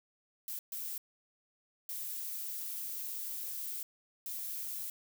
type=noise bursts at uneven times; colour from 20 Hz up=violet; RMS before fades=-40 dBFS; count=4; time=0.48-0.59 / 0.72-0.98 / 1.89-3.83 / 4.26-4.9 s; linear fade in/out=2 ms; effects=none